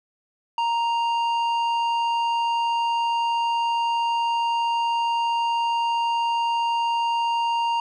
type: tone with low-pass filter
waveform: square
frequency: 932.3 Hz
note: A#5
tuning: in tune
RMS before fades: -23 dBFS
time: 0.58-7.8 s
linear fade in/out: 2 ms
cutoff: 3000 Hz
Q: 0.83
effects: none